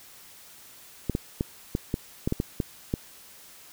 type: clicks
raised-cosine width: 3 ms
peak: -12 dBFS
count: 10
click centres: 1.097 / 1.151 / 1.409 / 1.751 / 1.941 / 2.275 / 2.324 / 2.401 / 2.602 / 2.939 s
effects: white hiss -50 dBFS RMS until 3.72 s